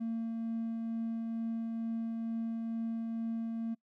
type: tone with tremolo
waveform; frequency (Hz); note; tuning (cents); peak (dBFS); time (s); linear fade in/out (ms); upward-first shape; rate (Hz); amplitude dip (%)
triangle; 227.6; A#3; -41; -29; 0-3.75; 20; triangle; 2.2; 30
effects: noise-tail reverb RT60 0.1 s tail -26 dB re dry + tanh soft clip ceiling -28 dBFS